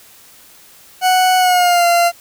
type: tone with pitch glide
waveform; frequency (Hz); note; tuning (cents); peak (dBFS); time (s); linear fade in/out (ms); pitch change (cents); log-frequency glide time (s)
40% pulse; 740 to 690.4; F#5 to F5; 0 to -20; -9; 1.01-2.12; 50; -120; 1.38-1.86
effects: white hiss -44 dBFS RMS until 2.2 s